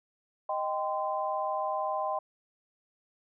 sine chord, C minor, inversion first, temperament equal with one note detuned, 622.3 / 784 / 1030.9 Hz, Eb5 / G5 / C6, 0 / 0 / -26 cents, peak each -33 dBFS, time 0.49-2.19 s, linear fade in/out 5 ms, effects none

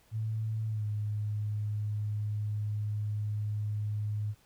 sine tone with pitch glide, 110 to 105.21 Hz, A2 to G#2, 0 to +23 cents, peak -30 dBFS, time 0.11-4.35 s, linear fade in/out 50 ms, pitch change -77 cents, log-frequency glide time 0.68-0.85 s, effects pink hiss -65 dBFS RMS until 4.45 s

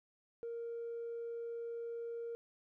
triangle tone with tanh clipping, 466.2 Hz, A#4, in tune, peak -40 dBFS, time 0.43-2.35 s, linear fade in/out 0 ms, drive 5 dB, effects none

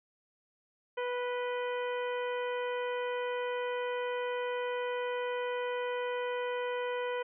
harmonic tone with a mistuned harmonic, 492 Hz, B4, 7 cents flat, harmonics 1 / 2 / 3 / 4 / 5 / 6, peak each -33 / -39 / -43 / -45 / -47 / -49 dBFS, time 0.97-7.23 s, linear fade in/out 10 ms, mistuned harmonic 6, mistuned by +62 cents, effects none

